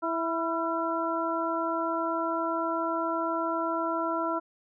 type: harmonic tone with a mistuned harmonic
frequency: 329.6 Hz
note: E4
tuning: in tune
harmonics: 1 / 2 / 3 / 4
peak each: -32 / -32 / -32 / -32 dBFS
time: 0.02-4.4 s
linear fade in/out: 20 ms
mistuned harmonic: 4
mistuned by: +46 cents
effects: none